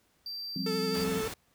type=tone; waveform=triangle; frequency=4692 Hz; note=D8; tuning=2 cents flat; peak=-35 dBFS; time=0.26-1.04 s; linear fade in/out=2 ms
type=chord; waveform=sine; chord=F suspended second; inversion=none; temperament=equal; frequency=174.61 / 196 / 261.6 Hz; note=F3 / G3 / C4; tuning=0 / 0 / 0 cents; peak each=-36 dBFS; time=0.56-1.21 s; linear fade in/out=2 ms
type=tone with vibrato; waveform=45% pulse; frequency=440 Hz; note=A4; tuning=in tune; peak=-31 dBFS; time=0.66-1.28 s; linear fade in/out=5 ms; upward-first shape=triangle; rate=12 Hz; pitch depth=30 cents each way
type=noise; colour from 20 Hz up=pink; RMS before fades=-39 dBFS; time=0.94-1.34 s; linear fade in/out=5 ms
effects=pink hiss -69 dBFS RMS until 1.54 s + high-pass 60 Hz 12 dB/octave